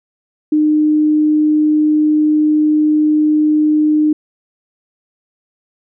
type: tone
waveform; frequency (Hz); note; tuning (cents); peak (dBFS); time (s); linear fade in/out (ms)
sine; 304.5; D#4; -37; -9; 0.52-4.13; 5
effects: none